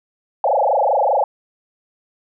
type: tone with frequency modulation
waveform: sine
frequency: 694 Hz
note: F5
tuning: 11 cents flat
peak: -13 dBFS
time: 0.44-1.24 s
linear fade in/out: 2 ms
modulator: 25.1 Hz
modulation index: 6.9
effects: none